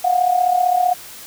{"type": "tone with amplitude modulation", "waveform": "sine", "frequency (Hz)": 723, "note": "F#5", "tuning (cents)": -40, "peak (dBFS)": -10, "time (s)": [0.04, 0.94], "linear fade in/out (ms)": 10, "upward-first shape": "sine", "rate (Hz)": 35.5, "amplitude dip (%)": 70, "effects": ["white hiss -37 dBFS RMS until 1.26 s"]}